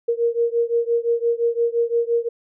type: beating tone pair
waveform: sine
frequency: 465.8 / 471.6 Hz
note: A#4 / A#4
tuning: -1 / +20 cents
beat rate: 5.8 Hz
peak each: -20 / -21 dBFS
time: 0.08-2.29 s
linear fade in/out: 10 ms
effects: none